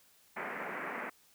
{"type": "band-pass noise", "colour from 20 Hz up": "white", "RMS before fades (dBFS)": -40, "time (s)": [0.36, 1.1], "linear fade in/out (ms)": 10, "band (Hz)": [170, 2200], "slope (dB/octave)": 48, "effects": ["white hiss -65 dBFS RMS until 1.34 s"]}